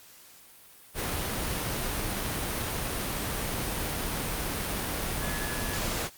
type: tone in noise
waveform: sine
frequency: 1697 Hz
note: G#6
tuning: 37 cents sharp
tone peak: -38 dBFS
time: 5.18-5.8 s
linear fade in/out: 50 ms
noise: pink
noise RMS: -31 dBFS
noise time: 0.94-6.1 s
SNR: -10 dB
effects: white hiss -53 dBFS RMS until 6.17 s + Opus 48 kbps